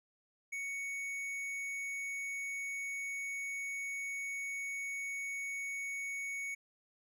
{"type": "tone with tanh clipping", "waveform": "sine", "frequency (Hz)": 2226, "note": "C#7", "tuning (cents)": 7, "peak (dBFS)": -39, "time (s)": [0.52, 6.55], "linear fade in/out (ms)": 10, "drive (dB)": 11, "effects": []}